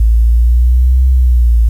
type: exponential two-way sweep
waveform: sine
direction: up then down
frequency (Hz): 55 to 64.9 to 55.6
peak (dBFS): -5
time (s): 0-1.69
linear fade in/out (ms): 5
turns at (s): 1.08
effects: 7-bit